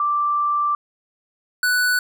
sine / square tone pair in turn, 1174.7 / 1484.7 Hz, D6 / F#6, 0 / +6 cents, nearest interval major third, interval 406 cents, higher second, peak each -17 dBFS, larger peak neither, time 0-0.75 / 1.63-1.99 s, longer first, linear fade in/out 2 ms, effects none

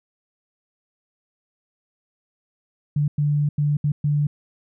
sine tone bursts at uneven times, 146.83 Hz, D3, in tune, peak -17 dBFS, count 5, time 2.96-3.08 / 3.18-3.49 / 3.58-3.77 / 3.84-3.92 / 4.04-4.27 s, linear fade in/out 5 ms, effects none

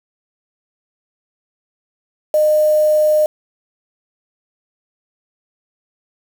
sine tone with quantisation, 611 Hz, D#5, 32 cents flat, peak -10 dBFS, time 2.34-3.26 s, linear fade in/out 2 ms, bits 5, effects none

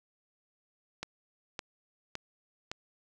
click train, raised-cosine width 0.2 ms, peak -19 dBFS, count 4, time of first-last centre 1.03-2.715 s, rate 1.78 Hz, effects none

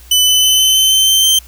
sawtooth tone with pitch steps, 3000 / 3017 / 3035 / 3052 / 3070 / 3088 / 3106 / 3124 Hz, F#7 / F#7 / F#7 / G7 / G7 / G7 / G7 / G7, +23 / +33 / +43 / -47 / -37 / -27 / -17 / -7 cents, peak -5 dBFS, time 0.11-1.39 s, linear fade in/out 5 ms, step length 160 ms, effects added 60 Hz sine -37 dBFS peak until 1.47 s + white hiss -43 dBFS RMS until 1.47 s

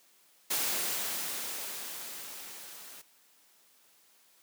white noise with level ramp, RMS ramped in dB -30 to -49 dBFS, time 0.5-3.02 s, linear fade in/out 10 ms, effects white hiss -64 dBFS RMS until 4.42 s + high-pass 200 Hz 12 dB/octave

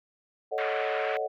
sine chord, D# half-diminished seventh, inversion second, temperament equal, 440 / 554.4 / 622.3 / 740 Hz, A4 / C#5 / D#5 / F#5, 0 / 0 / 0 / 0 cents, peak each -33 dBFS, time 0.51-1.28 s, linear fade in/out 20 ms
pink band-pass noise, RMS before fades -35 dBFS, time 0.58-1.17 s, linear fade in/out 0 ms, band 1200 to 2400 Hz, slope 24 dB/octave
effects none

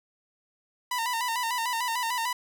sawtooth tone with vibrato, 951 Hz, A#5, 34 cents sharp, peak -23 dBFS, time 0.91-2.33 s, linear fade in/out 5 ms, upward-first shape square, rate 6.7 Hz, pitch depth 71 cents each way, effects none

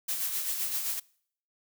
blue noise with tremolo, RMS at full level -30 dBFS, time 0.08-1 s, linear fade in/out 10 ms, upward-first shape sine, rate 7.7 Hz, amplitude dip 45%, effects noise-tail reverb RT60 0.6 s tail -24 dB re dry

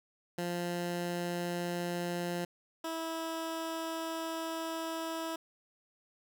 15% pulse tone pair in turn, 174.61 / 326 Hz, F3 / E4, 0 / -19 cents, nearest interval major seventh, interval 1081 cents, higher second, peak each -27 / -29 dBFS, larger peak first, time 0.38-2.45 / 2.84-5.36 s, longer second, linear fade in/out 5 ms, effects none

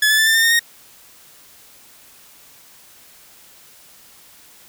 sawtooth tone with pitch steps, 1713 / 1736.9 / 1761.2 / 1785.7 / 1810.7 / 1835.9 / 1861.6 Hz, A6 / A6 / A6 / A6 / A6 / A#6 / A#6, -47 / -23 / +1 / +25 / +49 / -27 / -3 cents, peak -9 dBFS, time 0.02-0.594 s, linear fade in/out 5 ms, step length 82 ms, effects white hiss -47 dBFS RMS until 4.68 s

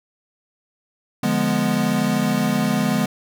square chord, D diminished seventh, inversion none, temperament equal, 146.83 / 174.61 / 207.7 / 246.9 Hz, D3 / F3 / Ab3 / Cb4, 0 / 0 / 0 / 0 cents, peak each -27 / -26 / -22 / -23 dBFS, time 1.23-3.06 s, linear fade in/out 5 ms, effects none

